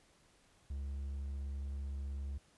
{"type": "tone", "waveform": "triangle", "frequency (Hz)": 69.3, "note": "C#2", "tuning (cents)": 0, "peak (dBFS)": -36, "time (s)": [0.7, 2.38], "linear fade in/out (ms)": 5, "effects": ["pink hiss -68 dBFS RMS until 2.57 s", "resampled to 24000 Hz"]}